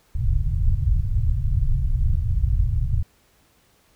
pink low-pass noise, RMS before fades -20 dBFS, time 0.15-3.03 s, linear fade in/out 5 ms, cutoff 130 Hz, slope 48 dB/octave, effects pink hiss -60 dBFS RMS until 3.95 s

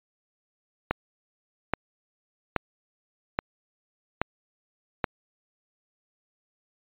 click train, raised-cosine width 0.5 ms, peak -8 dBFS, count 6, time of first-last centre 0.91-5.042 s, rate 1.21 Hz, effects resampled to 8000 Hz

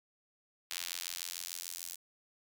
square tone with high-pass filter sweep, 43.39 Hz, F1, 10 cents flat, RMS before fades -42 dBFS, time 0.7-1.96 s, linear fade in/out 10 ms, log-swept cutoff 3200 to 7000 Hz, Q 0.85, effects none

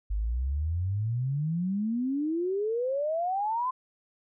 sine exponential sweep, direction up, 48.98 to 1046.5 Hz, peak -26 dBFS, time 0.1-3.71 s, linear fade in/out 10 ms, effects none

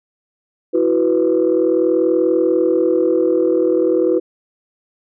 sine chord, E suspended second, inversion none, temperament equal, 329.6 / 370 / 493.9 Hz, E4 / F#4 / B4, 0 / 0 / 0 cents, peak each -16 dBFS, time 0.73-4.2 s, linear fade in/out 20 ms, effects tanh soft clip ceiling -5 dBFS

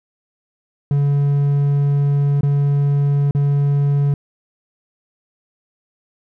triangle tone with dropouts, 142.3 Hz, C#3, 46 cents sharp, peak -11 dBFS, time 0.91-4.14 s, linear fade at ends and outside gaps 2 ms, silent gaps 2.409-2.432 / 3.31-3.349 s, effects none

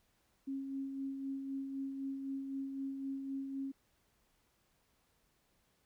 sine tone with tremolo, 271.6 Hz, C#4, 35 cents flat, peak -36 dBFS, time 0.47-3.72 s, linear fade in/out 10 ms, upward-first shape sine, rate 3.9 Hz, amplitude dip 40%, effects pink hiss -75 dBFS RMS until 5.85 s

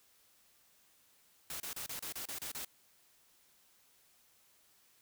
white noise bursts, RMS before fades -42 dBFS, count 9, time 1.5-2.648 s, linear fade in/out 2 ms, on 100 ms, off 31 ms, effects white hiss -68 dBFS RMS until 5.01 s

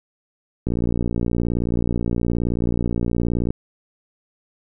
click train, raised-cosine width 3 ms, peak -9 dBFS, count 168, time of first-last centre 0.67-3.505 s, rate 58.9 Hz, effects none

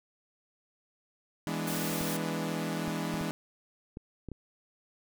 sawtooth chord, E dominant seventh, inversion none, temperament equal, 164.81 / 207.7 / 246.9 / 293.7 Hz, E3 / G#3 / B3 / D4, 0 / 0 / 0 / 0 cents, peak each -31 / -33 / -36 / -34 dBFS, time 1.47-3.31 s, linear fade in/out 0 ms
white noise, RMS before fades -38 dBFS, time 1.67-2.17 s, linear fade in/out 5 ms
clicks, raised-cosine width 3 ms, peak -27 dBFS, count 7, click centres 2.013 / 2.881 / 3.141 / 3.212 / 3.971 / 4.287 / 4.317 s
effects none

